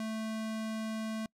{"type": "tone", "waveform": "square", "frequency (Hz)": 220, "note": "A3", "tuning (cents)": 0, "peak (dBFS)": -35, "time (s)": [0, 1.26], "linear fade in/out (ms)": 2, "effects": ["noise-tail reverb RT60 0.1 s tail -26 dB re dry", "low-pass 11000 Hz 12 dB/octave"]}